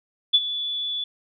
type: tone with ADSR envelope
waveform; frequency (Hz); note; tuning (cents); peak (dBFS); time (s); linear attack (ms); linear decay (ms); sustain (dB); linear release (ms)
sine; 3449; A7; -35; -11; 0.33-1.04; 17; 45; -14; 3
effects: none